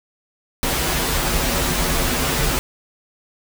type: noise with comb filter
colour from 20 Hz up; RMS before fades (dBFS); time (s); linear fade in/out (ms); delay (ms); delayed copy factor
pink; -20; 0.63-2.59; 0; 9.8; -1
effects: none